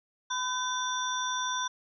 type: tone cluster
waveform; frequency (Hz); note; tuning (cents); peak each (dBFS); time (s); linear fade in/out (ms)
sine; 1008 / 1527 / 3532 / 5790; B5 / G6 / A7 / F#8; +35 / -46 / +6 / -38; -32 / -36 / -35 / -36; 0.3-1.68; 10
effects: none